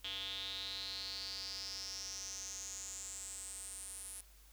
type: tone with band-pass filter sweep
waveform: square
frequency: 97 Hz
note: G2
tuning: 18 cents flat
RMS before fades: -45 dBFS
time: 0.04-4.21 s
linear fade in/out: 5 ms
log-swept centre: 3300 to 10000 Hz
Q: 7.8
effects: added 50 Hz sine -60 dBFS peak until 4.52 s + white hiss -65 dBFS RMS until 4.52 s